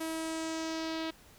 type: tone with low-pass filter sweep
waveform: sawtooth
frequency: 322.3 Hz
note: E4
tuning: 39 cents flat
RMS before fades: -36 dBFS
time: 0-1.11 s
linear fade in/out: 10 ms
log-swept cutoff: 12000 to 3800 Hz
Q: 2.1
effects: pink hiss -58 dBFS RMS until 1.38 s